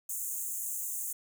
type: high-pass noise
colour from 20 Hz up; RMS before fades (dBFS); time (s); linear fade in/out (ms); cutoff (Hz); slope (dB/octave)
pink; -36; 0.09-1.13; 5; 6500; 96
effects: none